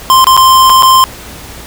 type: tone with dropouts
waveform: square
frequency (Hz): 1046.5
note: C6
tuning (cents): 0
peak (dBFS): -3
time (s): 0.1-1.04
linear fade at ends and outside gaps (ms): 0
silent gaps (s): 0.243-0.269 / 0.367-0.375 / 0.696-0.7 / 0.824-0.831
effects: added 60 Hz sine -34 dBFS peak until 1.66 s + pink hiss -29 dBFS RMS until 1.66 s